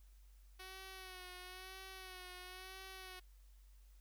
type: tone with vibrato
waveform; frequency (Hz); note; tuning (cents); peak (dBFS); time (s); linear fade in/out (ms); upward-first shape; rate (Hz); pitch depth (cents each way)
5% pulse; 371.7; F#4; +8; -39; 0.59-3.2; 10; sine; 1; 42
effects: added 48 Hz sine -59 dBFS peak until 4 s + white hiss -75 dBFS RMS until 4 s